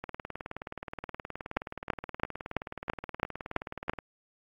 two click trains, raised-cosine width 0.5 ms, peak -22 / -11 dBFS, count 76 / 8, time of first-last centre 0.04-3.987 / 1.57-3.896 s, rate 19 / 3.01 Hz, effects AAC 48 kbps

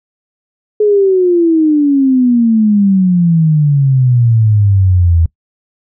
sine exponential sweep, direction down, 426.9 to 81 Hz, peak -6 dBFS, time 0.8-5.26 s, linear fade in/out 5 ms, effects noise-tail reverb RT60 0.1 s tail -22 dB re dry

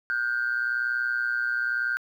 sine tone pair together, 1437 / 1557.9 Hz, F6 / G6, +49 / -11 cents, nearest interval minor second, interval 140 cents, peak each -26 dBFS, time 0.1-1.97 s, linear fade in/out 0 ms, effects tanh soft clip ceiling -18 dBFS + 10-bit

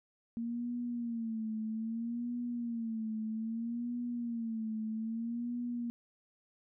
sine tone with vibrato, 229.8 Hz, A#3, 25 cents flat, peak -34 dBFS, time 0.37-5.9 s, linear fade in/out 0 ms, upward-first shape sine, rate 0.62 Hz, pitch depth 88 cents each way, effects none

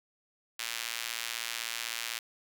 sawtooth tone with high-pass filter, 116.1 Hz, A#2, 7 cents flat, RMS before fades -37 dBFS, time 0.59-2.19 s, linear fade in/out 5 ms, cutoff 2400 Hz, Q 0.92, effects none

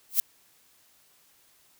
violet noise with exponential growth, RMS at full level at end -17 dBFS, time 0.09-0.2 s, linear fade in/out 1 ms, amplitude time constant 22 ms, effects white hiss -62 dBFS RMS until 1.79 s

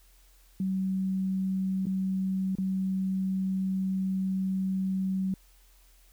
sine tone with dropouts, 189.9 Hz, F#3, 45 cents sharp, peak -26 dBFS, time 0.6-5.34 s, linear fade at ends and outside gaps 2 ms, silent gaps 1.856-1.867 / 2.553-2.584 s, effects added 43 Hz sine -57 dBFS peak until 6.12 s + white hiss -63 dBFS RMS until 6.12 s

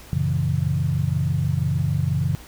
sine chord, F# dominant seventh, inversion none, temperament equal, 92.5 / 116.54 / 138.59 / 164.81 Hz, F#2 / A#2 / C#3 / E3, 0 / 0 / 0 / 0 cents, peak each -25 / -28 / -22 / -26 dBFS, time 0.13-2.35 s, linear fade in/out 0 ms, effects added 60 Hz sine -45 dBFS peak until 2.47 s + pink hiss -45 dBFS RMS until 2.47 s

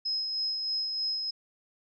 sine tone with tremolo, 5120 Hz, D#8, 49 cents sharp, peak -27 dBFS, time 0.05-1.31 s, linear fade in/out 10 ms, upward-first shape sine, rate 3.2 Hz, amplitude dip 35%, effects none

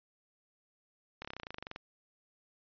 slowing click train, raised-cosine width 0.3 ms, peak -25 dBFS, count 16, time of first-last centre 1.22-1.761 s, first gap 27 ms, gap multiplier 1.04, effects resampled to 11025 Hz

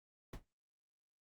brown noise with exponential decay, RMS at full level -37 dBFS, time 0.33-0.45 s, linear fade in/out 5 ms, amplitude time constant 24 ms, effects Opus 48 kbps

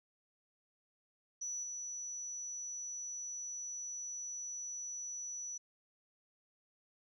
sine tone with level steps, 5920 Hz, F#8, in tune, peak -37 / -40 dBFS, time 1.41-5.58 s, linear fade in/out 10 ms, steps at 1.63 s, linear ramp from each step 5 ms, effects tanh soft clip ceiling -33 dBFS

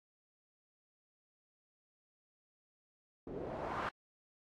white noise with low-pass filter sweep, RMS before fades -41 dBFS, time 3.27-3.89 s, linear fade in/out 2 ms, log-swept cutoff 340 to 1400 Hz, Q 2, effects AAC 64 kbps

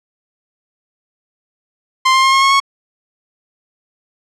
sawtooth tone with pitch steps, 1046.5 / 1057.4 / 1068.5 / 1079.7 / 1090.9 / 1102.3 Hz, C6 / C6 / C6 / C#6 / C#6 / C#6, 0 / +18 / +36 / -46 / -28 / -10 cents, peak -5 dBFS, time 2.05-2.602 s, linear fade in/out 10 ms, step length 92 ms, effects low-pass 6000 Hz 12 dB/octave

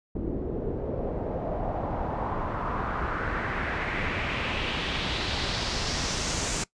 pink noise with low-pass filter sweep, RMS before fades -30 dBFS, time 0.15-6.64 s, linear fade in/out 5 ms, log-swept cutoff 350 to 7500 Hz, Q 2.4, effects noise-tail reverb RT60 0.1 s tail -20 dB re dry + resampled to 22050 Hz

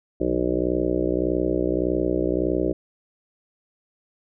harmonic tone with a mistuned harmonic, 61.7 Hz, B1, 1 cent flat, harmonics 1 / 2 / 3 / 4 / 5 / 6 / 7 / 8 / 9 / 10, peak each -31 / -37 / -32 / -37 / -25 / -25 / -31 / -31 / -30 / -33 dBFS, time 0.2-2.73 s, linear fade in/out 10 ms, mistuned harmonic 3, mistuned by -40 cents, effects none

